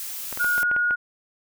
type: noise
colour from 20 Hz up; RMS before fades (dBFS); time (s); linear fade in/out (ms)
blue; -33; 0-0.63; 0
type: clicks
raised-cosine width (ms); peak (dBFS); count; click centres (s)
0.5; -18; 8; 0.327 / 0.374 / 0.445 / 0.58 / 0.631 / 0.714 / 0.764 / 0.909
type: tone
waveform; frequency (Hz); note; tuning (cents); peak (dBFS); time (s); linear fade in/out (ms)
sine; 1442; F#6; -45; -19; 0.39-0.96; 20
effects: none